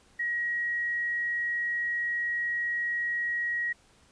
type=tone; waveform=sine; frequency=1900 Hz; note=A#6; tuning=33 cents sharp; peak=-27 dBFS; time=0.19-3.73 s; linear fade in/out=10 ms; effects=pink hiss -61 dBFS RMS until 4.11 s + resampled to 22050 Hz